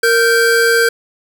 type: tone pair together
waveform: square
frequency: 463.5 / 1559 Hz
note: A#4 / G6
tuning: -10 / -10 cents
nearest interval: octave + major sixth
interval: 2100 cents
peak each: -13 dBFS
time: 0.03-0.89 s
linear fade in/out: 5 ms
effects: none